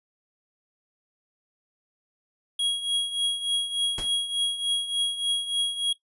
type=tone with tremolo; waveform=square; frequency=3300 Hz; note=G#7; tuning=12 cents flat; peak=-21 dBFS; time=2.59-5.93 s; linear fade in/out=5 ms; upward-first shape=triangle; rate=3.4 Hz; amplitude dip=75%
type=noise with exponential decay; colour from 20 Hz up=pink; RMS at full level=-31 dBFS; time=3.98-4.15 s; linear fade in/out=2 ms; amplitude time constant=35 ms
effects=noise-tail reverb RT60 0.1 s tail -17 dB re dry + resampled to 24000 Hz